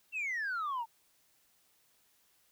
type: exponential sweep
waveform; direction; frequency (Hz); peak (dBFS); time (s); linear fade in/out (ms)
sine; down; 2740 to 885; -31; 0.12-0.86; 50
effects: tanh soft clip ceiling -31 dBFS + white hiss -70 dBFS RMS until 2.51 s